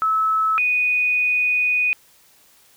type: tone pair in turn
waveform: sine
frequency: 1300 / 2480 Hz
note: E6 / D#7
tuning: -24 / -6 cents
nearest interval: major seventh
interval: 1118 cents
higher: second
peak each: -16 dBFS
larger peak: neither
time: 0.02-0.58 / 0.58-1.93 s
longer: second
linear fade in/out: 0 ms
effects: white hiss -54 dBFS RMS until 2.76 s